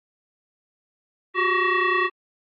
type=tone with frequency modulation; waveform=sine; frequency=392 Hz; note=G4; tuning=in tune; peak=-18 dBFS; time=1.34-2.1 s; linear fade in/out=50 ms; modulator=754 Hz; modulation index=2.8; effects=Opus 32 kbps